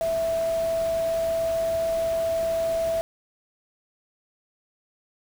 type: tone in noise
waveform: sine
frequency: 659.3 Hz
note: E5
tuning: in tune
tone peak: -22 dBFS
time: 0.01-3.01 s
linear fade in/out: 0 ms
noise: pink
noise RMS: -39 dBFS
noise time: 0.01-3.01 s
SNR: +14 dB
effects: none